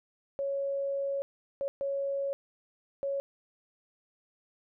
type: tone bursts at uneven times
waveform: sine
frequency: 554.4 Hz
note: C#5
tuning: in tune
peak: -29 dBFS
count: 4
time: 0.39-1.22 / 1.61-1.68 / 1.81-2.33 / 3.03-3.2 s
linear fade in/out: 0 ms
effects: none